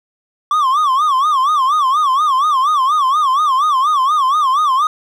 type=tone with vibrato; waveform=triangle; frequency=1132 Hz; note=C#6; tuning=36 cents sharp; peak=-9 dBFS; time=0.51-4.87 s; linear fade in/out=2 ms; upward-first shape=sine; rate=4.2 Hz; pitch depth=170 cents each way; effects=none